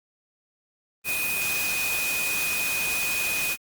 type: tone in noise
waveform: sine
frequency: 2489 Hz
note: D#7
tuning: in tune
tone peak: -26 dBFS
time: 1.04-3.57 s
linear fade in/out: 50 ms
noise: white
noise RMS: -29 dBFS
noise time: 1.04-3.57 s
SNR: 0 dB
effects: Opus 32 kbps